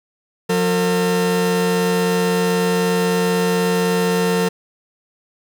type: tone pair together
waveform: 40% pulse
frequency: 178.9 / 453.9 Hz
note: F3 / A#4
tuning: +42 / -46 cents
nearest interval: octave + major third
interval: 1612 cents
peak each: -18 / -17 dBFS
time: 0.49-4.49 s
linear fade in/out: 10 ms
effects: none